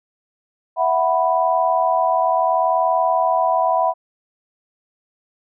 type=chord; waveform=sine; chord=E suspended second; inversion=none; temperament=equal; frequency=659.3 / 740 / 987.8 Hz; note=E5 / F#5 / B5; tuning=0 / 0 / 0 cents; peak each=-19 dBFS; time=0.76-3.94 s; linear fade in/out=50 ms; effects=none